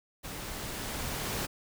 pink noise with level ramp, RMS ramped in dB -41 to -33 dBFS, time 0.23-1.47 s, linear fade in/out 20 ms, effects none

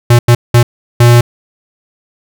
square tone bursts at uneven times, 119.8 Hz, A#2, 48 cents sharp, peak -3 dBFS, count 4, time 0.1-0.19 / 0.28-0.35 / 0.54-0.63 / 1-1.21 s, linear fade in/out 5 ms, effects none

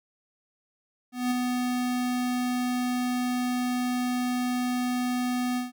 square tone with ADSR envelope, 248.4 Hz, B3, 10 cents sharp, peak -23 dBFS, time 1.12-5.72 s, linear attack 190 ms, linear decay 13 ms, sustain -3 dB, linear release 150 ms, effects none

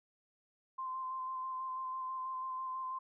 sine tone with vibrato, 1040 Hz, C6, 11 cents flat, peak -37 dBFS, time 0.78-2.99 s, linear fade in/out 10 ms, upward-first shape square, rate 6.1 Hz, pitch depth 14 cents each way, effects none

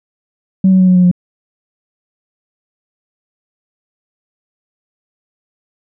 sine tone with pitch steps, 189.6 / 187.31 / 185.06 / 182.82 / 180.62 / 178.44 Hz, F#3 / F#3 / F#3 / F#3 / F#3 / F3, +43 / +22 / +1 / -20 / -41 / +38 cents, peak -4 dBFS, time 0.64-1.114 s, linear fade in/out 5 ms, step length 79 ms, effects tanh soft clip ceiling -2 dBFS

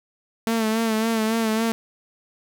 sawtooth tone with vibrato, 223 Hz, A3, 23 cents sharp, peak -16 dBFS, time 0.47-1.72 s, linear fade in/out 0 ms, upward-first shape sine, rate 3.6 Hz, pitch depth 45 cents each way, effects none

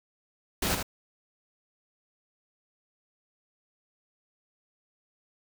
pink noise with echo, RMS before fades -28 dBFS, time 0.62-0.75 s, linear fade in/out 5 ms, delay 79 ms, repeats 1, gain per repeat -5 dB, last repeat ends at 0.829 s, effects none

